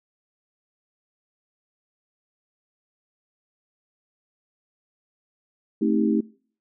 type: chord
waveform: sine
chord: A half-diminished seventh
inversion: none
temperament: just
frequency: 220 / 264 / 316.8 / 396 Hz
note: A3 / C4 / Eb4 / G4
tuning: 0 / +16 / +31 / +18 cents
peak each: -22 / -26 / -23 / -28 dBFS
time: 5.81-6.21 s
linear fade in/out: 10 ms
effects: noise-tail reverb RT60 0.5 s tail -24 dB re dry